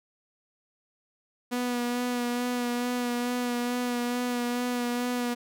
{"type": "tone with vibrato", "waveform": "sawtooth", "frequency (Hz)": 244, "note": "B3", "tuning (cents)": -21, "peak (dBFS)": -23, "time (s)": [1.51, 5.35], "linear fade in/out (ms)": 20, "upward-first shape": "sine", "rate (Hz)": 2.3, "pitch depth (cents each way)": 20, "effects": []}